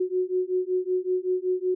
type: beating tone pair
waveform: sine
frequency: 364.7 / 370 Hz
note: F#4 / F#4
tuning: -25 / 0 cents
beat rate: 5.3 Hz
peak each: -26 dBFS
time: 0-1.75 s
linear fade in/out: 10 ms
effects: none